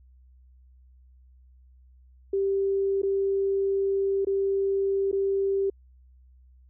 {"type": "tone with dropouts", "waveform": "sine", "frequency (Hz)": 392, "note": "G4", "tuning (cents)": 0, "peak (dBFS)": -22, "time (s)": [2.33, 5.7], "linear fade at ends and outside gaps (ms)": 5, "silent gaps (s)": [[3.019, 3.031], [4.249, 4.269], [5.115, 5.127]], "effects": ["added 63 Hz sine -52 dBFS peak until 6.69 s"]}